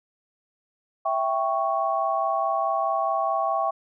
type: chord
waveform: sine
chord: C# diminished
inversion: first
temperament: equal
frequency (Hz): 659.3 / 784 / 1108.7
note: E5 / G5 / C#6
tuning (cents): 0 / 0 / 0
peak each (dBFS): -26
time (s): 1.05-3.71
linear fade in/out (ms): 10
effects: none